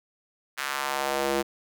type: tone with high-pass filter sweep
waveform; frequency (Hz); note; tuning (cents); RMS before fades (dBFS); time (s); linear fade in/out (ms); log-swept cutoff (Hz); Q
square; 69; C#2; -7; -28; 0.57-1.43; 20; 1600 to 350; 1.5
effects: none